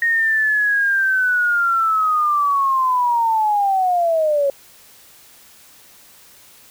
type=linear sweep; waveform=sine; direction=down; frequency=1864.7 to 548 Hz; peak=-14 dBFS; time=0.02-4.5 s; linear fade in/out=2 ms; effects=white hiss -47 dBFS RMS until 6.7 s